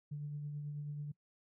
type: tone with tremolo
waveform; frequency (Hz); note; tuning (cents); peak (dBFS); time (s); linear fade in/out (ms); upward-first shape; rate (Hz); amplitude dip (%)
sine; 146.83; D3; 0; -37; 0.11-1.12; 10; triangle; 9.2; 35
effects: noise-tail reverb RT60 0.1 s tail -23 dB re dry + tanh soft clip ceiling -33 dBFS